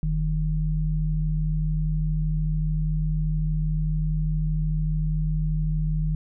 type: tone pair together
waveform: sine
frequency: 43.55 / 155.56 Hz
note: F1 / D#3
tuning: -4 / 0 cents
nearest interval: octave + minor seventh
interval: 2204 cents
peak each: -24 dBFS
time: 0.03-6.15 s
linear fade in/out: 0 ms
effects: none